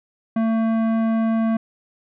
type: tone with tanh clipping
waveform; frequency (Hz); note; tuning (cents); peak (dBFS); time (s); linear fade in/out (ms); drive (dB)
sine; 224.6; A3; +36; -19; 0.36-1.57; 5; 14
effects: none